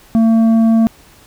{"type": "tone with tanh clipping", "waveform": "sine", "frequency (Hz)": 225.6, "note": "A3", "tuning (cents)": 44, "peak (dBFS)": -9, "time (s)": [0.15, 0.87], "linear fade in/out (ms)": 0, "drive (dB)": 7, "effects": ["pink hiss -45 dBFS RMS until 1.26 s"]}